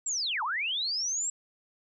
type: linear two-way sweep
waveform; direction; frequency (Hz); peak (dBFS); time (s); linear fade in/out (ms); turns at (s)
sine; down then up; 7710 to 830.6 to 7710; -28; 0.06-1.3; 5; 0.43
effects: none